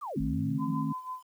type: linear two-way sweep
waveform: sine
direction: down then up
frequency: 1262 to 43.61 to 187.8 Hz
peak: -34 dBFS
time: 0.01-0.75 s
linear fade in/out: 20 ms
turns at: 0.21 s
type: chord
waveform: sine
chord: A diminished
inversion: second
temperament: equal with one note detuned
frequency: 155.56 / 220 / 267.9 Hz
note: Eb3 / A3 / C4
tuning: 0 / 0 / +41 cents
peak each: -32 / -34 / -32 dBFS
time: 0.16-0.93 s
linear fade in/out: 10 ms
type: tone with tremolo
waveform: sine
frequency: 1018 Hz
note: C6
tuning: 48 cents flat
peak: -33 dBFS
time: 0.58-1.23 s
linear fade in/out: 50 ms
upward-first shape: sine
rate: 6.1 Hz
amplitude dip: 70%
effects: 10-bit